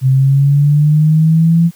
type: linear sweep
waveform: sine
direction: up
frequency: 130 to 170 Hz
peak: -6 dBFS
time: 0.01-1.71 s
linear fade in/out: 50 ms
effects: white hiss -46 dBFS RMS until 1.75 s + high-pass 80 Hz 12 dB/octave

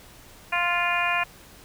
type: harmonic tone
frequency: 349.2 Hz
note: F4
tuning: in tune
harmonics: 2 / 3 / 4 / 5 / 6 / 7 / 8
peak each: -29 / -28 / -31 / -29 / -34 / -26 / -34 dBFS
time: 0.52-1.24 s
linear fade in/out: 10 ms
effects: pink hiss -49 dBFS RMS until 1.64 s

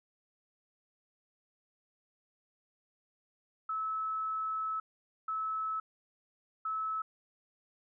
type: tone bursts at uneven times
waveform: sine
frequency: 1300 Hz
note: E6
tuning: 24 cents flat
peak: -32 dBFS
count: 3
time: 3.69-4.8 / 5.28-5.8 / 6.65-7.02 s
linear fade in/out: 5 ms
effects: none

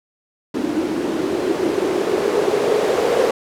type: noise with low-pass filter sweep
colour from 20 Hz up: violet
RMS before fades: -19 dBFS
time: 0.54-3.31 s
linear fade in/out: 5 ms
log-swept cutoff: 300 to 480 Hz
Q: 5.2
effects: none

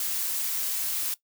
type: noise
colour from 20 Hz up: blue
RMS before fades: -29 dBFS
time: 0-1.14 s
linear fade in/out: 2 ms
effects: noise-tail reverb RT60 0.1 s tail -18 dB re dry

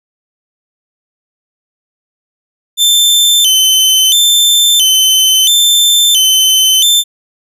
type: tone with vibrato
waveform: sawtooth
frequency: 3296 Hz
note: G#7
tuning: 14 cents flat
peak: -3 dBFS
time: 2.77-7.04 s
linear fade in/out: 50 ms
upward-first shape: square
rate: 0.74 Hz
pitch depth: 130 cents each way
effects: none

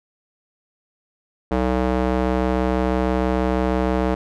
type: tone with band-pass filter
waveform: square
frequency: 63.1 Hz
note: B1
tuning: 38 cents sharp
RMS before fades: -20 dBFS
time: 1.51-4.15 s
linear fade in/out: 10 ms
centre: 520 Hz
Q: 0.77
effects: none

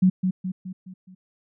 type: tone with echo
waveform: sine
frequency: 185.4 Hz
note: F#3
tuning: 4 cents sharp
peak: -13 dBFS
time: 0.02-0.1 s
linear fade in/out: 10 ms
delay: 210 ms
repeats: 5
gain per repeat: -6 dB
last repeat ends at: 1.15 s
effects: none

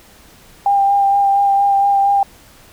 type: tone with vibrato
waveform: sine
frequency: 797 Hz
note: G5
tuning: 28 cents sharp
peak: -10 dBFS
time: 0.66-2.23 s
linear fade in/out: 2 ms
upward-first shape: sine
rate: 4.3 Hz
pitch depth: 16 cents each way
effects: pink hiss -45 dBFS RMS until 2.72 s

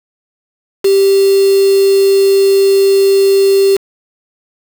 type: tone with quantisation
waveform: sine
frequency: 392 Hz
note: G4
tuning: in tune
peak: -6 dBFS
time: 0.84-3.77 s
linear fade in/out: 10 ms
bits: 3
effects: none

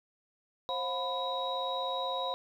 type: tone cluster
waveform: sine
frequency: 531 / 717 / 997 / 3824 Hz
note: C5 / F5 / B5 / A#7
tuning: +25 / +45 / +16 / +43 cents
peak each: -36 / -37 / -35 / -37 dBFS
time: 0.69-2.34 s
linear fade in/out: 0 ms
effects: tanh soft clip ceiling -21 dBFS + 11-bit

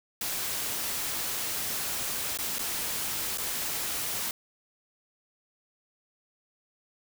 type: noise with dropouts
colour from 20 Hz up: white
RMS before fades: -32 dBFS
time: 0.21-4.31 s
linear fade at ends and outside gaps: 2 ms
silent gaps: 2.374-2.387 / 2.585-2.591 / 3.375-3.382 s
effects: none

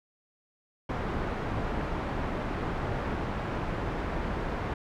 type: low-pass noise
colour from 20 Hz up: pink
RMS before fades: -32 dBFS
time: 0.89-4.74 s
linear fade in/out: 5 ms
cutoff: 1500 Hz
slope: 12 dB/octave
effects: none

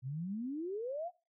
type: exponential sweep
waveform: sine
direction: up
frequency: 122.6 to 741 Hz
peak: -36 dBFS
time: 0.02-1.11 s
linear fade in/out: 50 ms
effects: noise-tail reverb RT60 0.3 s tail -21 dB re dry

